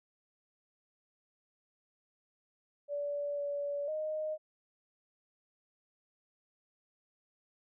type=tone with pitch steps; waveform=sine; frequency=577 / 573 / 619 Hz; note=D5 / D5 / D#5; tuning=-31 / -43 / -9 cents; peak=-33 dBFS; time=2.88-4.38 s; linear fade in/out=50 ms; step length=500 ms; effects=none

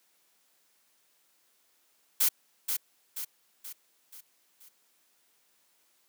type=noise with echo; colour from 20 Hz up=blue; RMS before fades=-24 dBFS; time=2.2-2.29 s; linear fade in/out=10 ms; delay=480 ms; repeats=5; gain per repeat=-6 dB; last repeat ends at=4.69 s; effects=white hiss -69 dBFS RMS until 6.08 s + high-pass 200 Hz 12 dB/octave

